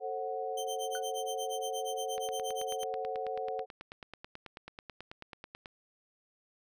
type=chord; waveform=sine; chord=F# diminished; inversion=first; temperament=just; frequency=444 / 532.8 / 740 Hz; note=A4 / C5 / F#5; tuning=+16 / +31 / 0 cents; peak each=-38 / -39 / -37 dBFS; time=0-3.66 s; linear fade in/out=50 ms
type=tone with tremolo; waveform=20% pulse; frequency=3114 Hz; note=G7; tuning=12 cents flat; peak=-33 dBFS; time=0.57-2.84 s; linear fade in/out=5 ms; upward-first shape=sine; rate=8.5 Hz; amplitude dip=100%
type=tone with exponential decay; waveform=triangle; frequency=1480 Hz; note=F#6; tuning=in tune; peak=-34 dBFS; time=0.95-1.05 s; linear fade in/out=1 ms; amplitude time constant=20 ms
type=click train; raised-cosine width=0.3 ms; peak=-28 dBFS; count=33; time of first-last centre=2.18-5.658 s; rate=9.2 Hz
effects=none